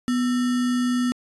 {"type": "tone with sample-and-hold", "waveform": "sine", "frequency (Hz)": 246.9, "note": "B3", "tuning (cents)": 0, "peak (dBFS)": -19, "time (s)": [0.08, 1.12], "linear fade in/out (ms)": 0, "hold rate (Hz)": 1575, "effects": ["resampled to 24000 Hz"]}